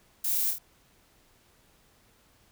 violet noise with echo, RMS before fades -29 dBFS, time 0.24-0.51 s, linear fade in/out 5 ms, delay 25 ms, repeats 3, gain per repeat -4 dB, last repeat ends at 0.585 s, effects pink hiss -63 dBFS RMS until 2.51 s

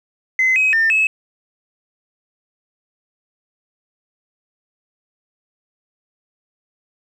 sine tone with pitch steps, 2049 / 2537 / 1801 / 2586 Hz, C7 / D#7 / A6 / E7, -37 / +33 / +40 / -34 cents, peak -11 dBFS, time 0.39-1.07 s, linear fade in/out 2 ms, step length 170 ms, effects tanh soft clip ceiling -9 dBFS + 8-bit

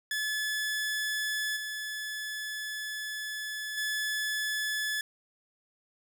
sawtooth tone with level steps, 1720 Hz, A6, 40 cents flat, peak -26 / -31 / -26 dBFS, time 0.11-5.01 s, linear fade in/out 2 ms, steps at 1.56 / 3.77 s, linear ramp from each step 10 ms, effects none

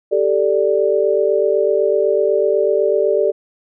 sine chord, G suspended second, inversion none, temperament equal, 392 / 440 / 587.3 Hz, G4 / A4 / D5, 0 / 0 / 0 cents, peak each -17 dBFS, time 0.11-3.32 s, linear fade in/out 20 ms, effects none

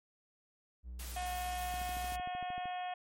triangle tone, 61 Hz, B1, 21 cents flat, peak -40 dBFS, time 0.83-2.22 s, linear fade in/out 50 ms
white noise, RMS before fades -47 dBFS, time 0.99-2.16 s, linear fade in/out 5 ms
harmonic tone, 362.1 Hz, F#4, 37 cents flat, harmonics 2 / 3 / 4 / 5 / 6 / 7 / 8 / 9, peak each -37 / -52 / -55 / -50 / -56 / -51 / -57 / -53 dBFS, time 1.16-2.94 s, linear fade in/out 5 ms
click train, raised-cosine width 3 ms, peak -37 dBFS, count 13, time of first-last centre 1.74-2.656 s, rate 13.1 Hz
effects MP3 64 kbps

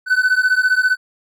triangle beating tone pair, 1500 / 1515 Hz, F#6 / F#6, +23 / +40 cents, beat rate 15 Hz, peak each -14 dBFS, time 0.06-0.97 s, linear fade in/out 50 ms, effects none

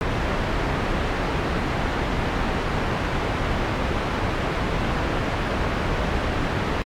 pink low-pass noise, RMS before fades -24 dBFS, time 0.01-6.82 s, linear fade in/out 0 ms, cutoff 2100 Hz, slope 12 dB/octave, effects AAC 64 kbps

